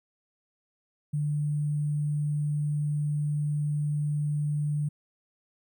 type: tone with sample-and-hold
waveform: sine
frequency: 148.2 Hz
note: D3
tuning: 16 cents sharp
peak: -25 dBFS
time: 1.13-4.89 s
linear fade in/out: 10 ms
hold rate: 8820 Hz
effects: none